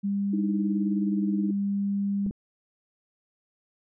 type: tone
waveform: sine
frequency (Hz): 200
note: G3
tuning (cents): +35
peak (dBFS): -24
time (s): 0.03-2.31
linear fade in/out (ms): 20
type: tone with tremolo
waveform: sine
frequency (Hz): 311.1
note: D#4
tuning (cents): 0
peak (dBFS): -25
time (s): 0.33-1.51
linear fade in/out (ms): 5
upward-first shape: sine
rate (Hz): 19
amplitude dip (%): 80
type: clicks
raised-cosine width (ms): 3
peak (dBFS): -25 / -26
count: 2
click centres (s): 2.264 / 2.309
effects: none